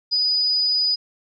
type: tone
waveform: sine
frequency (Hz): 4958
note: D#8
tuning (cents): -7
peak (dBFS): -17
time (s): 0.11-0.96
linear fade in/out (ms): 20
effects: none